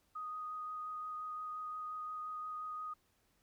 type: tone with vibrato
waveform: sine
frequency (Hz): 1244.5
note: D#6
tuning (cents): 0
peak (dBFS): -40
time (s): 0.15-2.94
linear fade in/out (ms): 10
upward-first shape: sine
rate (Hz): 5.7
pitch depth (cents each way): 10
effects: pink hiss -75 dBFS RMS until 3.42 s